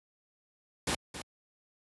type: noise with echo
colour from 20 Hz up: pink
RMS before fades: -30 dBFS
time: 0.87-0.95 s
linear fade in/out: 5 ms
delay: 270 ms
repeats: 1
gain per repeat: -11 dB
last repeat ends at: 1.22 s
effects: high-pass 80 Hz 12 dB/octave + resampled to 24000 Hz